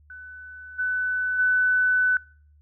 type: tone with level steps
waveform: sine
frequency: 1500 Hz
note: F#6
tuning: 23 cents sharp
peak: -38 / -22 / -17 dBFS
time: 0.1-2.17 s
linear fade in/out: 2 ms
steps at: 0.78 / 1.38 s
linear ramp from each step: 20 ms
effects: noise-tail reverb RT60 0.5 s tail -26 dB re dry + added 74 Hz sine -53 dBFS peak until 2.61 s